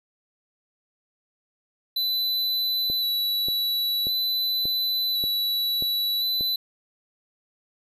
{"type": "tone with vibrato", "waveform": "square", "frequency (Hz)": 3968, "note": "B7", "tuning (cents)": 7, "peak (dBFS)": -23, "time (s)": [1.96, 6.56], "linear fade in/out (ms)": 5, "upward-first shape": "square", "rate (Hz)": 0.47, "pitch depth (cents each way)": 15}
{"type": "click train", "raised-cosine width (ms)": 2, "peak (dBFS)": -22, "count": 7, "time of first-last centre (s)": [2.9, 6.409], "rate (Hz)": 1.71}
{"effects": []}